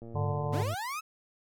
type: click train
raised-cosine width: 2 ms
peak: -33 dBFS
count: 83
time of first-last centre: 0.02-0.733 s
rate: 115 Hz
type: tone with tremolo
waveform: sine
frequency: 102.6 Hz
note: G#2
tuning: 21 cents flat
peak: -29 dBFS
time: 0.14-0.75 s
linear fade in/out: 10 ms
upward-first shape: sine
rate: 2.6 Hz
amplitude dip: 65%
type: harmonic tone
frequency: 146.83 Hz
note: D3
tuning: in tune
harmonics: 1 / 3 / 4 / 5 / 6 / 7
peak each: -33 / -38 / -39 / -40 / -41 / -41 dBFS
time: 0.15-0.63 s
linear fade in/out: 10 ms
type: linear sweep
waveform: 30% pulse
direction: up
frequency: 212.2 to 1318.5 Hz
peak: -31 dBFS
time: 0.52-1.01 s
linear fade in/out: 20 ms
effects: none